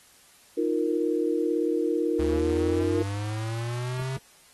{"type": "chord", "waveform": "sine", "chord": "Eb suspended second", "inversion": "none", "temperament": "equal", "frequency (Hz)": [311.1, 349.2, 466.2], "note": ["Eb4", "F4", "Bb4"], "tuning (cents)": [0, 0, 0], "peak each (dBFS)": -27, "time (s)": [0.57, 3.03], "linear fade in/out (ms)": 10}
{"type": "linear sweep", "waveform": "square", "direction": "up", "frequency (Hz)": [71.5, 134], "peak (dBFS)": -29, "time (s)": [2.19, 4.17], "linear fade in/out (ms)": 5}
{"effects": ["white hiss -56 dBFS RMS until 4.53 s", "AAC 32 kbps"]}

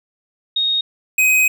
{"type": "tone pair in turn", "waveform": ["sine", "square"], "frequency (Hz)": [3729, 2518], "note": ["A#7", "D#7"], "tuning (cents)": [0, 20], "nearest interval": "perfect fifth", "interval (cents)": 680, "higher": "first", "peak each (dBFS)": [-15, -12], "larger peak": "second", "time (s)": [[0.56, 0.81], [1.18, 1.48]], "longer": "second", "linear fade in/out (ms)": 5, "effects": []}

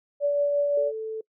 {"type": "tone with tremolo", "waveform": "sine", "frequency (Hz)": 576, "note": "D5", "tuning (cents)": -34, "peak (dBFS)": -19, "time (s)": [0.2, 0.92], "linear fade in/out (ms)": 50, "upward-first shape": "triangle", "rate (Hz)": 5.7, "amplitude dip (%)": 30}
{"type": "tone", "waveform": "sine", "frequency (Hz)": 440, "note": "A4", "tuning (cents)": 0, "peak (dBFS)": -29, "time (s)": [0.77, 1.21], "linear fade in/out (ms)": 5}
{"effects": ["noise-tail reverb RT60 0.1 s tail -24 dB re dry"]}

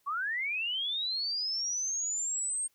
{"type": "linear sweep", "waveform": "sine", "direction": "up", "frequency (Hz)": [1085, 8570], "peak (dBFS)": -30, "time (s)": [0.06, 2.68], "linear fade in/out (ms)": 20, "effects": ["white hiss -72 dBFS RMS until 2.74 s"]}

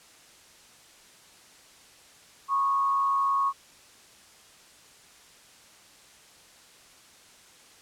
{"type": "tone with frequency modulation", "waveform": "sine", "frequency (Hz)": 1101, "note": "C#6", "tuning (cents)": -12, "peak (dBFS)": -22, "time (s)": [2.48, 3.53], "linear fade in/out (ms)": 50, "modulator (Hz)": 111, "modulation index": 0.43, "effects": ["white hiss -54 dBFS RMS until 7.81 s", "low-pass 9000 Hz 12 dB/octave"]}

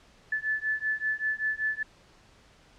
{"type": "beating tone pair", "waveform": "sine", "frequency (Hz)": [1738, 1743.2], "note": ["A6", "A6"], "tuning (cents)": [-22, -17], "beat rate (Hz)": 5.2, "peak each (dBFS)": -30, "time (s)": [0.32, 1.83], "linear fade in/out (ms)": 5, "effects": ["pink hiss -58 dBFS RMS until 2.78 s", "low-pass 6000 Hz 12 dB/octave"]}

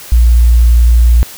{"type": "tone", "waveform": "sine", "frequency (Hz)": 58.7, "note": "A#1", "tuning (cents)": 13, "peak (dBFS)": -3, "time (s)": [0.12, 1.23], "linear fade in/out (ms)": 0, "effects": ["white hiss -31 dBFS RMS until 1.37 s"]}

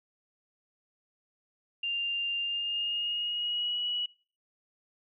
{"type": "tone with pitch glide", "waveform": "sine", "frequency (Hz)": [2794, 2928], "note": ["F7", "F#7"], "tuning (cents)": [0, -19], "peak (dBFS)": -29, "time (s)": [1.83, 4.06], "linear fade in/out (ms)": 5, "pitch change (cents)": 81, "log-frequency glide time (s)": [2.4, 3.82], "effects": ["noise-tail reverb RT60 0.4 s tail -22 dB re dry"]}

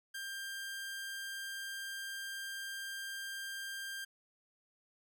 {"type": "tone", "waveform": "sawtooth", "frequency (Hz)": 1591, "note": "G6", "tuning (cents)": 25, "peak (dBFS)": -37, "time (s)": [0.14, 4.05], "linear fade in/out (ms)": 10, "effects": []}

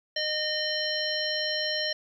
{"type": "harmonic tone with a mistuned harmonic", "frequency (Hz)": 613, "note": "D#5", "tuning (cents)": -26, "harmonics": [1, 3, 5, 7, 9], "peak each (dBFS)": [-33, -33, -33, -33, -33], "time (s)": [0.16, 1.93], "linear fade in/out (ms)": 5, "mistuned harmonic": 7, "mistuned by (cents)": -61, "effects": ["10-bit"]}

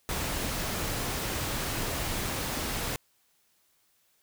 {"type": "noise", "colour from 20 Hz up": "pink", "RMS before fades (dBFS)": -32, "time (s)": [0.09, 2.96], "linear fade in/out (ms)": 0, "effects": ["white hiss -69 dBFS RMS until 4.22 s"]}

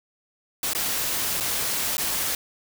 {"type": "noise with dropouts", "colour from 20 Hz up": "white", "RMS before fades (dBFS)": -26, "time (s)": [0.63, 2.35], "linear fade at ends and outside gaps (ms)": 2, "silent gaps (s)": [[0.734, 0.749], [1.402, 1.406], [1.97, 1.98]], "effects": []}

